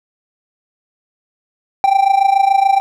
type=tone with amplitude modulation; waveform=triangle; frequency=784 Hz; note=G5; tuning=in tune; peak=-4 dBFS; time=1.84-2.8 s; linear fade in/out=0 ms; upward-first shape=sine; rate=27 Hz; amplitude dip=80%; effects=none